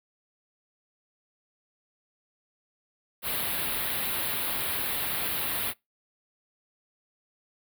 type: band-stop noise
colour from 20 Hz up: white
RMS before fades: -30 dBFS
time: 3.22-5.74 s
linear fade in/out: 50 ms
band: 4200 to 10000 Hz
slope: 48 dB/octave
effects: noise-tail reverb RT60 0.2 s tail -24 dB re dry